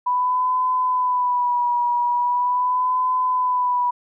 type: tone with vibrato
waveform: sine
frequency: 987.8 Hz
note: B5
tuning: in tune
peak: -17 dBFS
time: 0.06-3.91 s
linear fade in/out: 10 ms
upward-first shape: sine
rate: 0.41 Hz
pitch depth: 42 cents each way
effects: none